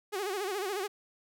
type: tone with vibrato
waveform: sawtooth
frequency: 392.8 Hz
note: G4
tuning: 4 cents sharp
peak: -28 dBFS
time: 0.12-0.88 s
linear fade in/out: 20 ms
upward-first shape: sine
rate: 14 Hz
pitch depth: 130 cents each way
effects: none